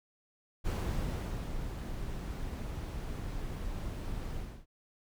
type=noise with ADSR envelope; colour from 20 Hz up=brown; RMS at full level=-31 dBFS; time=0.64-4.66 s; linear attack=29 ms; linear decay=840 ms; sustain=-7 dB; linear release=300 ms; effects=none